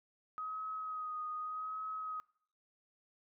sine tone with vibrato, 1259 Hz, D#6, 20 cents sharp, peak -38 dBFS, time 0.38-2.2 s, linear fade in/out 0 ms, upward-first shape sine, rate 0.84 Hz, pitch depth 27 cents each way, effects noise-tail reverb RT60 0.6 s tail -23 dB re dry

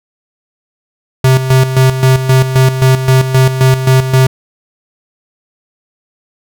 square tone with tremolo, 130.81 Hz, C3, in tune, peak -5 dBFS, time 1.24-4.27 s, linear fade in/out 5 ms, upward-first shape square, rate 3.8 Hz, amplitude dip 65%, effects none

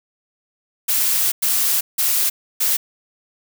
blue noise bursts at uneven times, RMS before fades -18 dBFS, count 4, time 0.88-1.32 / 1.42-1.81 / 1.98-2.3 / 2.6-2.77 s, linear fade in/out 10 ms, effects none

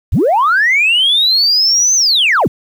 sine linear two-way sweep, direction up then down, 35.78 to 6272 to 50 Hz, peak -7 dBFS, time 0.12-2.48 s, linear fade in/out 10 ms, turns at 1.95 s, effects tanh soft clip ceiling -5 dBFS + 7-bit

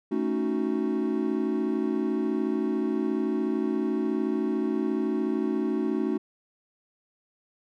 triangle chord, D# half-diminished seventh, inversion second, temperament equal, 220 / 277.2 / 311.1 / 370 Hz, A3 / C#4 / D#4 / F#4, 0 / 0 / 0 / 0 cents, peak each -28 dBFS, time 0.11-6.18 s, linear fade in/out 10 ms, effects none

